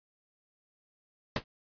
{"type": "noise with exponential decay", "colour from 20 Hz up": "pink", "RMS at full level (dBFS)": -25, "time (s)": [1.36, 1.44], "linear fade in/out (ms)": 2, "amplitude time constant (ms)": 16, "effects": ["resampled to 11025 Hz"]}